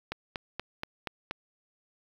click train, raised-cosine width 0.3 ms, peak -17 dBFS, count 6, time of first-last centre 0.12-1.31 s, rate 4.2 Hz, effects 8-bit

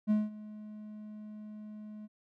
triangle tone with ADSR envelope, 212.4 Hz, G#3, 39 cents sharp, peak -21 dBFS, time 0.07-2.08 s, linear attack 37 ms, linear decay 190 ms, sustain -20 dB, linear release 32 ms, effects none

